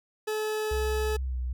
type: tone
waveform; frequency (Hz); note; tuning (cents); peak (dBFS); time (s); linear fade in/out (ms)
40% pulse; 430.1; A4; -39; -27; 0.27-1.17; 10
type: tone with pitch glide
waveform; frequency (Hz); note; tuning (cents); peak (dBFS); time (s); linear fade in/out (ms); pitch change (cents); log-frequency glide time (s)
sine; 65.41 to 62.24; C2 to B1; 0 to +14; -28; 0.71-1.53; 5; -86; 1.23-1.38
effects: none